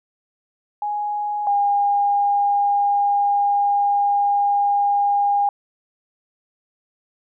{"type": "tone pair in turn", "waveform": "sine", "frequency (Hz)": [830.6, 810.7], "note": ["G#5", "G#5"], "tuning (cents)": [0, -42], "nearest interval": "unison", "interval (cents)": 42, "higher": "first", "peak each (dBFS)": [-21, -15], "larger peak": "second", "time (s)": [[0.82, 1.47], [1.47, 5.49]], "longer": "second", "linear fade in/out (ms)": 2, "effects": []}